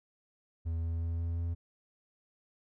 triangle tone with pitch steps, 82.41 / 82.98 / 83.56 / 84.14 / 84.73 Hz, E2 / E2 / E2 / E2 / E2, 0 / +12 / +24 / +36 / +48 cents, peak -29 dBFS, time 0.65-1.55 s, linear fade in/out 20 ms, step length 180 ms, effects none

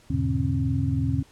sine tone cluster, 82.8 / 105.7 / 125 / 145.1 / 268.9 Hz, E2 / G#2 / B2 / D3 / C4, +8 / +31 / +21 / -21 / +47 cents, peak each -28 dBFS, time 0.1-1.23 s, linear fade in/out 5 ms, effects pink hiss -56 dBFS RMS until 1.31 s + low-pass 10000 Hz 12 dB/octave

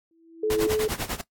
sine tone with exponential growth, 329.6 Hz, E4, in tune, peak -22 dBFS, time 0.11-0.67 s, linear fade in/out 2 ms, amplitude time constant 120 ms
sine tone, 431 Hz, A4, 36 cents flat, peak -21 dBFS, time 0.43-0.88 s, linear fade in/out 5 ms
pink noise with tremolo, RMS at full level -28 dBFS, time 0.5-1.21 s, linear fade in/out 0 ms, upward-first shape sine, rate 10 Hz, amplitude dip 90%
effects noise-tail reverb RT60 0.1 s tail -19 dB re dry + AAC 64 kbps

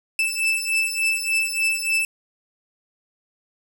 40% pulse beating tone pair, 2637 / 2640.4 Hz, E7 / E7, 0 / +2 cents, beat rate 3.4 Hz, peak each -22 dBFS, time 0.19-2.05 s, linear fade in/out 2 ms, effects none

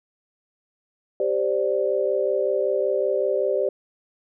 sine chord, G suspended fourth, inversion none, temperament just, 392 / 522.7 / 588 Hz, G4 / C5 / D5, 0 / -2 / +2 cents, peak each -24 dBFS, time 1.2-3.69 s, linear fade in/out 2 ms, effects none

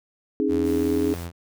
sine chord, C# suspended second, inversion none, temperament equal with one note detuned, 271 / 311.1 / 415.3 Hz, C#4 / D#4 / G#4, -39 / 0 / 0 cents, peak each -24 dBFS, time 0.4-1.14 s, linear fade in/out 0 ms
sawtooth tone with pitch glide, 84 to 85.57 Hz, E2 to F2, +33 to -35 cents, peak -27 dBFS, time 0.48-1.32 s, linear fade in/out 50 ms, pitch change +32 cents, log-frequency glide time 0.88-1.15 s
white noise, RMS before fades -44 dBFS, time 0.63-1.28 s, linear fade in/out 50 ms
effects none

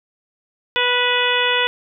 harmonic tone with a mistuned harmonic, 491.2 Hz, B4, 9 cents flat, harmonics 1 / 2 / 3 / 4 / 5 / 6 / 7, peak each -23 / -23 / -23 / -23 / -23 / -23 / -23 dBFS, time 0.76-1.67 s, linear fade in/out 0 ms, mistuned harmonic 5, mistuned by +34 cents, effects none

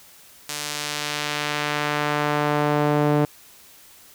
sawtooth tone with band-pass filter sweep, 148.1 Hz, D3, 15 cents sharp, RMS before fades -23 dBFS, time 0.49-3.25 s, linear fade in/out 2 ms, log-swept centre 7400 to 430 Hz, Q 0.71, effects white hiss -49 dBFS RMS until 4.14 s

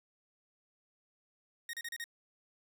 sawtooth tone bursts, 1864.7 Hz, A#6, in tune, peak -35 dBFS, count 5, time 1.69-2.041 s, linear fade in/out 2 ms, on 43 ms, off 34 ms, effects none

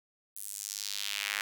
sawtooth tone with high-pass filter sweep, 101.6 Hz, G#2, 38 cents flat, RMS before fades -37 dBFS, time 0.36-1.41 s, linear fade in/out 0 ms, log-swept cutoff 11000 to 1800 Hz, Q 1.8, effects none

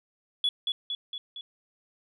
sine tone with echo, 3396 Hz, G#7, 38 cents sharp, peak -21 dBFS, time 0.44-0.49 s, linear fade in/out 2 ms, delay 230 ms, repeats 4, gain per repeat -4 dB, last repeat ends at 1.41 s, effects tanh soft clip ceiling -18 dBFS

